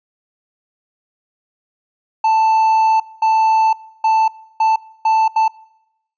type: tone bursts at uneven times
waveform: triangle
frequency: 883 Hz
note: A5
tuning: 6 cents sharp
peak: -9 dBFS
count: 6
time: 2.24-3 / 3.22-3.73 / 4.04-4.28 / 4.6-4.76 / 5.05-5.28 / 5.36-5.48 s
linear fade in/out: 5 ms
effects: noise-tail reverb RT60 0.8 s tail -22 dB re dry + resampled to 16000 Hz